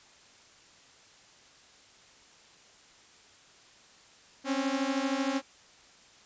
sawtooth beating tone pair, 264.7 / 277.7 Hz, C4 / C#4, +20 / +3 cents, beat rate 13 Hz, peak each -27 dBFS, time 4.44-5.42 s, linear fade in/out 50 ms, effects white hiss -57 dBFS RMS until 6.25 s + resampled to 16000 Hz

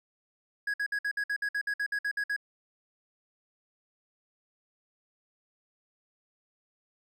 triangle tone bursts, 1661.2 Hz, G#6, in tune, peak -26 dBFS, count 14, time 0.67-2.364 s, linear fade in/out 5 ms, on 69 ms, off 56 ms, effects none

